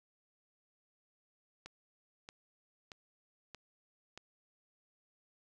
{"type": "click train", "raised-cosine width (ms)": 0.2, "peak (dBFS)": -30, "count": 5, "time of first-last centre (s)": [1.66, 4.176], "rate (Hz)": 1.59, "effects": []}